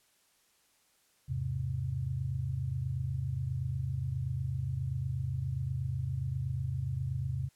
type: chord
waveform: sine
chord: E augmented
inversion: none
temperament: equal with one note detuned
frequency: 82.41 / 103.83 / 131.57 Hz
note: E2 / G#2 / B#2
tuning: 0 / 0 / +10 cents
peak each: -38 / -38 / -33 dBFS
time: 1.28-7.49 s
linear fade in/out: 20 ms
effects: white hiss -69 dBFS RMS until 7.55 s + low-pass 12000 Hz 12 dB/octave